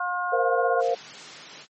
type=harmonic tone; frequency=357.2 Hz; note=F4; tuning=39 cents sharp; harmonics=2 / 3 / 4; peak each=-29 / -29 / -29 dBFS; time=0-0.81 s; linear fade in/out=5 ms
type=chord; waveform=sine; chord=Bb suspended second; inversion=none; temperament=equal; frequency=466.2 / 523.3 / 698.5 Hz; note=Bb4 / C5 / F5; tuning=0 / 0 / 0 cents; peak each=-25 dBFS; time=0.32-0.95 s; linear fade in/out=10 ms
type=high-pass noise; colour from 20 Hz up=white; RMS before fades=-40 dBFS; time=0.79-1.67 s; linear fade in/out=50 ms; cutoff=130 Hz; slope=96 dB/octave
effects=low-pass 6000 Hz 12 dB/octave + MP3 32 kbps